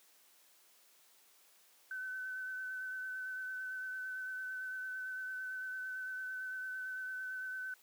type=tone with vibrato; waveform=sine; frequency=1519 Hz; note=F#6; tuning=45 cents sharp; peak=-39 dBFS; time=1.91-7.74 s; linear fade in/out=2 ms; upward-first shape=sine; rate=8.9 Hz; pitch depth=17 cents each way; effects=white hiss -66 dBFS RMS until 7.82 s + high-pass 300 Hz 12 dB/octave